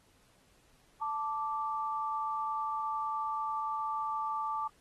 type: tone pair together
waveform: sine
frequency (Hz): 880 / 1170.9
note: A5 / D6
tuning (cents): 0 / -6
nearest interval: perfect fourth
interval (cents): 494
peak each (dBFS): -35 / -34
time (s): 1.01-4.68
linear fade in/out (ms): 10
effects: pink hiss -67 dBFS RMS until 4.8 s + AAC 32 kbps